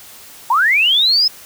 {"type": "linear sweep", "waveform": "sine", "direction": "up", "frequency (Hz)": [870, 5190], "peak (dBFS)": -10, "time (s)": [0.5, 1.28], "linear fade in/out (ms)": 5, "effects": ["white hiss -39 dBFS RMS until 1.45 s"]}